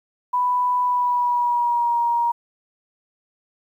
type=tone with pitch glide; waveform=sine; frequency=990 to 944.2 Hz; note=B5 to A#5; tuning=+4 to +22 cents; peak=-17 dBFS; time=0.33-2.32 s; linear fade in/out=10 ms; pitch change=-82 cents; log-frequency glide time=0.84-1.98 s; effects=9-bit